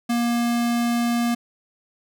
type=tone; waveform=square; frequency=236.9 Hz; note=A#3; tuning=28 cents sharp; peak=-20 dBFS; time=0.09-1.35 s; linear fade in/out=10 ms; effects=none